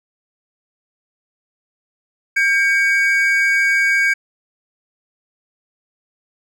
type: tone pair together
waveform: triangle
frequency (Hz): 1599 / 2253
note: G6 / C#7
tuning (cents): +34 / +28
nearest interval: tritone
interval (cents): 594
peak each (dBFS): -14 / -14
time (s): 2.36-4.14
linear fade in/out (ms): 10
effects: none